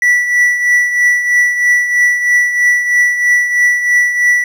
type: tone with tremolo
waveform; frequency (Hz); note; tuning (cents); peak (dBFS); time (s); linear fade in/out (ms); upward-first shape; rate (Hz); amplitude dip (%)
triangle; 1957; B6; -16; -4; 0.02-4.44; 2; triangle; 3.1; 65
effects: none